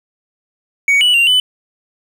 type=tone with pitch steps; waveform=triangle; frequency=2243 / 2951 / 2772 / 3001 Hz; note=C#7 / F#7 / F7 / F#7; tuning=+20 / -5 / -14 / +24 cents; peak=-7 dBFS; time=0.88-1.4 s; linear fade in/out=2 ms; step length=130 ms; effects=8-bit